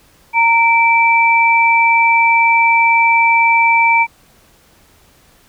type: tone pair together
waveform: sine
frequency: 922 / 2328 Hz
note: A#5 / D7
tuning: -19 / -16 cents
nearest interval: octave + major third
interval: 1603 cents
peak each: -11 dBFS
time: 0.33-4.07 s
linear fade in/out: 50 ms
effects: pink hiss -50 dBFS RMS until 5.48 s